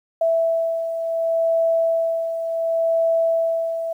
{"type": "beating tone pair", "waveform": "sine", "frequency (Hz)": [659, 659.69], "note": ["E5", "E5"], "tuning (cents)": [-1, 1], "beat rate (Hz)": 0.69, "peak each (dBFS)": [-26, -18], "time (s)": [0.21, 3.93], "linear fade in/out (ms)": 5, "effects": ["9-bit"]}